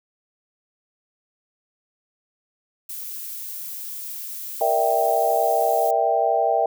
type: noise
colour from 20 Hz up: violet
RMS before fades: -33 dBFS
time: 2.89-5.91 s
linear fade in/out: 5 ms
type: chord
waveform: sine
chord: E half-diminished seventh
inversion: second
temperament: equal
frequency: 466.2 / 587.3 / 659.3 / 784 Hz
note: Bb4 / D5 / E5 / G5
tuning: 0 / 0 / 0 / 0 cents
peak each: -25 / -26 / -21 / -21 dBFS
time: 4.61-6.66 s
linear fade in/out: 2 ms
effects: none